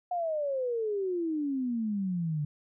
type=exponential sweep; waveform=sine; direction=down; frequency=726 to 144.7 Hz; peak=-28 dBFS; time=0.11-2.45 s; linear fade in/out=5 ms; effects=none

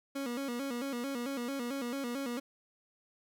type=tone with vibrato; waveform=30% pulse; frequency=257.5 Hz; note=C4; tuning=28 cents flat; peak=-32 dBFS; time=0.15-2.4 s; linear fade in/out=10 ms; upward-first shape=square; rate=4.5 Hz; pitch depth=120 cents each way; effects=none

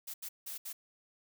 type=noise bursts at uneven times; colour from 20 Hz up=blue; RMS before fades=-42 dBFS; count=4; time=0.07-0.14 / 0.22-0.29 / 0.46-0.58 / 0.65-0.73 s; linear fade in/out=10 ms; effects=none

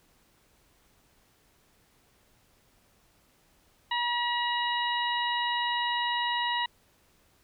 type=harmonic tone; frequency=960 Hz; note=B5; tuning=49 cents flat; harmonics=1 / 2 / 3 / 4; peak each=-29 / -32 / -34 / -35 dBFS; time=3.91-6.66 s; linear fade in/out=5 ms; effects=pink hiss -65 dBFS RMS until 7.43 s

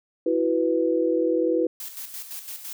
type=chord; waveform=sine; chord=E suspended second; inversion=none; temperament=equal; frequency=329.6 / 370 / 493.9 Hz; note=E4 / F#4 / B4; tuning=0 / 0 / 0 cents; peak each=-23 / -26 / -23 dBFS; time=0.26-1.67 s; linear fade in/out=5 ms
type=noise with tremolo; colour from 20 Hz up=blue; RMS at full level=-35 dBFS; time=1.8-2.73 s; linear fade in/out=2 ms; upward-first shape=square; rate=5.9 Hz; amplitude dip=55%
effects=none

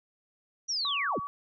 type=linear sweep; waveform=sine; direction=down; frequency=5920 to 32 Hz; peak=-28 dBFS; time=0.68-1.2 s; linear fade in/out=20 ms
type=tone; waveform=sine; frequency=1134 Hz; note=C#6; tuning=39 cents sharp; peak=-33 dBFS; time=0.85-1.27 s; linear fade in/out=0 ms
effects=none

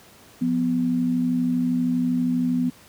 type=tone pair together; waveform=sine; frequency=176 / 248.6 Hz; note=F3 / B3; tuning=+14 / +12 cents; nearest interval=tritone; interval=598 cents; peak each=-26 / -20 dBFS; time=0.41-2.7 s; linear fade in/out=10 ms; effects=pink hiss -50 dBFS RMS until 2.88 s + high-pass 80 Hz 12 dB/octave

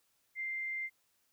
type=tone; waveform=sine; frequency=2093 Hz; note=C7; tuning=in tune; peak=-35 dBFS; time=0.35-0.9 s; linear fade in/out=50 ms; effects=white hiss -75 dBFS RMS until 1.32 s

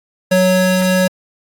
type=tone pair together; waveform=square; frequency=185.13 / 554.4 Hz; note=F#3 / C#5; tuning=+1 / 0 cents; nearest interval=octave + perfect fifth; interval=1899 cents; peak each=-14 dBFS; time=0.31-1.08 s; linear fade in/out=10 ms; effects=AAC 64 kbps

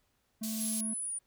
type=tone; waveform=triangle; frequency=219.5 Hz; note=A3; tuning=4 cents flat; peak=-33 dBFS; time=0.41-0.94 s; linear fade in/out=10 ms
type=band-pass noise; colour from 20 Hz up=white; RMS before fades=-40 dBFS; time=0.43-0.81 s; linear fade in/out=5 ms; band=4200 to 14000 Hz; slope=12 dB/octave
type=exponential sweep; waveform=sine; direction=down; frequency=11160 to 9397 Hz; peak=-34 dBFS; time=0.6-1.19 s; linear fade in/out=10 ms
effects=pink hiss -75 dBFS RMS until 1.26 s

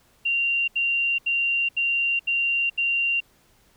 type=tone bursts; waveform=sine; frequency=2769 Hz; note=F7; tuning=15 cents flat; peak=-20 dBFS; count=6; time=0.25-3.205 s; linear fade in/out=10 ms; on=430 ms; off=75 ms; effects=pink hiss -60 dBFS RMS until 3.76 s

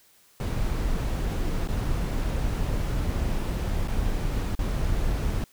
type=noise with dropouts; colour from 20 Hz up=brown; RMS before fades=-26 dBFS; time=0.4-5.44 s; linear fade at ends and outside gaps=1 ms; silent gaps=1.675-1.686 / 3.876-3.882 / 4.551-4.591 s; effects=white hiss -59 dBFS RMS until 5.52 s

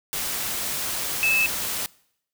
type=tone in noise; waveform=sine; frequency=2613 Hz; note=E7; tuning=16 cents flat; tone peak=-18 dBFS; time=1.23-1.46 s; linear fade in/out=0 ms; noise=white; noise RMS=-28 dBFS; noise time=0.13-1.86 s; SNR=+7 dB; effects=noise-tail reverb RT60 0.7 s tail -23 dB re dry

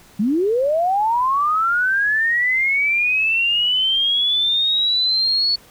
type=linear sweep; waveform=sine; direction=up; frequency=190 to 4435 Hz; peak=-15 dBFS; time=0.19-5.56 s; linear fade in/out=10 ms; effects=pink hiss -48 dBFS RMS until 5.7 s

